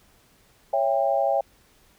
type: chord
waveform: sine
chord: C# diminished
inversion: none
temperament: just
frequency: 554.4 / 665.2 / 798.3 Hz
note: C#5 / E5 / G5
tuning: 0 / +16 / +31 cents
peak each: -24 dBFS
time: 0.73-1.41 s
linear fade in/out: 5 ms
effects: pink hiss -59 dBFS RMS until 1.98 s